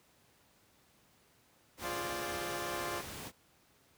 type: noise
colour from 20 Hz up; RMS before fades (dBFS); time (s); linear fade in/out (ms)
pink; -44; 1.77-3.32; 50
type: chord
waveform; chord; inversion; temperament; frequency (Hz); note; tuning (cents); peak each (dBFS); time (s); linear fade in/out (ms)
15% pulse; D half-diminished seventh; first; equal; 349.2 / 415.3 / 523.3 / 587.3; F4 / Ab4 / C5 / D5; 0 / 0 / 0 / 0; -34 / -39 / -39 / -36; 1.81-3.03; 50
effects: pink hiss -67 dBFS RMS until 3.97 s + high-pass 80 Hz 12 dB/octave